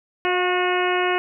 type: harmonic tone with a mistuned harmonic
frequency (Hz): 362.6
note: F#4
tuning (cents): -35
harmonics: 1 / 2 / 3 / 4 / 5 / 6 / 7 / 8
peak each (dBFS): -22 / -25 / -27 / -28 / -29 / -30 / -30 / -31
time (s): 0.25-1.18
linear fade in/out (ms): 0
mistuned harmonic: 2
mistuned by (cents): -21
effects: none